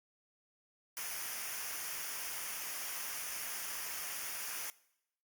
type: noise with comb filter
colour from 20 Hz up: white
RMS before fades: -41 dBFS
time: 0.97-4.7 s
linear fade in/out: 0 ms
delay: 0.25 ms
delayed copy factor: -0.65
effects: noise-tail reverb RT60 0.8 s tail -21 dB re dry + Opus 48 kbps